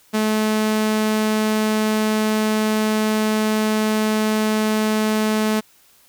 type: tone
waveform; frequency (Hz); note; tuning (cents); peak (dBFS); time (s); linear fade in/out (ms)
sawtooth; 215.9; A3; -33; -13; 0.13-5.61; 20
effects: white hiss -54 dBFS RMS until 6.08 s